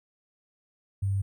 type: tone with sample-and-hold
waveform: sine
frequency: 98 Hz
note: G2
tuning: in tune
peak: -24 dBFS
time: 1.02-1.22 s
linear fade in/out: 10 ms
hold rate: 8820 Hz
effects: none